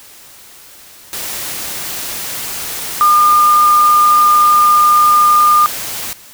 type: tone in noise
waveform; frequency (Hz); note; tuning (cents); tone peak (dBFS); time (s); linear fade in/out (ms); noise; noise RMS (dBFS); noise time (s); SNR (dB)
sine; 1209; D6; +50; -6; 3.01-5.66; 0; white; -23; 1.13-6.13; +14
effects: white hiss -39 dBFS RMS until 6.33 s